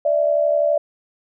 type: tone pair together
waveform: sine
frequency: 587.4 / 659.3 Hz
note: D5 / E5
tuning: 0 / 0 cents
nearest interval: major second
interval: 200 cents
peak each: -16 / -20 dBFS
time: 0.05-0.78 s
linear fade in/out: 5 ms
effects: none